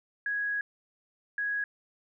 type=tone bursts at uneven times; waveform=sine; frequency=1661.2 Hz; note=G#6; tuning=in tune; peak=-28 dBFS; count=2; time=0.26-0.61 / 1.38-1.64 s; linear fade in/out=2 ms; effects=none